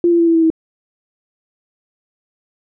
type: tone with pitch steps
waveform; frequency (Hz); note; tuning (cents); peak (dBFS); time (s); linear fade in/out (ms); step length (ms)
sine; 345.6 / 340.8 / 336.1 / 331.5 / 327 / 322.5; F4 / F4 / E4 / E4 / E4 / E4; -18 / -42 / +34 / +10 / -14 / -38; -9; 0.04-0.502; 2; 77
effects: none